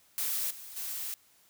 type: noise with level steps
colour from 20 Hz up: blue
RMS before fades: -32 / -46 / -37 dBFS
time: 0.18-1.14 s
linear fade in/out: 0 ms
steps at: 0.5 / 0.76 s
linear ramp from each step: 10 ms
effects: white hiss -64 dBFS RMS until 1.49 s